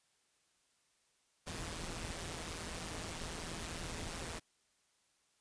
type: noise with amplitude modulation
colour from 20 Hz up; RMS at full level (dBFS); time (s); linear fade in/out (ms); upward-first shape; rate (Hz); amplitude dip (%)
pink; -40; 1.46-4.4; 20; sine; 165; 70
effects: white hiss -75 dBFS RMS until 5.4 s + resampled to 22050 Hz